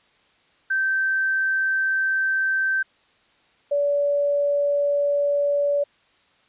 sine tone pair in turn, 1554 / 573.7 Hz, G6 / D5, -16 / -41 cents, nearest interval octave + perfect fourth, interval 1725 cents, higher first, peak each -19 / -18 dBFS, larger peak second, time 0.7-2.83 / 3.71-5.84 s, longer neither, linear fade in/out 10 ms, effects white hiss -60 dBFS RMS until 6.48 s + resampled to 8000 Hz

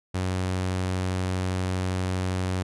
sawtooth tone, 92.5 Hz, F#2, in tune, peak -21 dBFS, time 0.14-2.63 s, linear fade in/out 10 ms, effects resampled to 24000 Hz

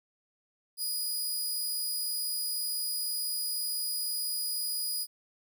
15% pulse tone, 4929 Hz, D#8, 17 cents flat, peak -24 dBFS, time 0.77-5.07 s, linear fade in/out 50 ms, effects none

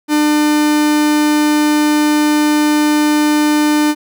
45% pulse tone, 300 Hz, D4, 37 cents sharp, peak -10 dBFS, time 0.08-3.95 s, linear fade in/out 50 ms, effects none

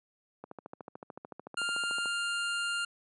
click train, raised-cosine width 1 ms, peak -28 dBFS, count 23, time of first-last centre 0.44-2.058 s, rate 13.6 Hz
25% pulse tone, 1400 Hz, F6, 4 cents sharp, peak -27 dBFS, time 1.57-2.85 s, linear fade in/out 5 ms
effects high-pass 200 Hz 12 dB/octave + resampled to 24000 Hz

